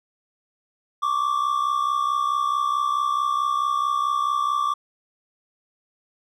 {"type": "tone pair together", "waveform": "triangle", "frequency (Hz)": [1108.7, 1173.3], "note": ["C#6", "D6"], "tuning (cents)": [0, -2], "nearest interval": "minor second", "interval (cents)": 98, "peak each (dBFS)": [-23, -20], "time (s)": [1.02, 4.74], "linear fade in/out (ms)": 10, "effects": []}